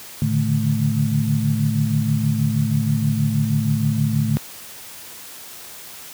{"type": "tone cluster", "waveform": "sine", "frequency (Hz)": [110.7, 143.9, 150.2, 217.2], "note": ["A2", "D3", "D3", "A3"], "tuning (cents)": [11, -35, 39, -22], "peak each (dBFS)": -22, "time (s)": [0.22, 4.37], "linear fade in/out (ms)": 0, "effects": ["white hiss -38 dBFS RMS until 6.13 s", "high-pass 60 Hz 12 dB/octave"]}